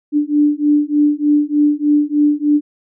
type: beating tone pair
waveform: sine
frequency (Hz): 293.4 / 296.7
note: D4 / D4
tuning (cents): -2 / +18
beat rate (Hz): 3.3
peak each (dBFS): -14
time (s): 0.12-2.61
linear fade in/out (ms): 50
effects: none